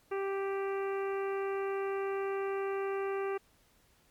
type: harmonic tone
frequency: 392 Hz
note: G4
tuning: in tune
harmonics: 1 / 2 / 3 / 4 / 5 / 6 / 7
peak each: -32 / -42 / -42 / -47 / -49 / -50 / -52 dBFS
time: 0.11-3.38 s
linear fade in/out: 10 ms
effects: pink hiss -67 dBFS RMS until 4.1 s + MP3 96 kbps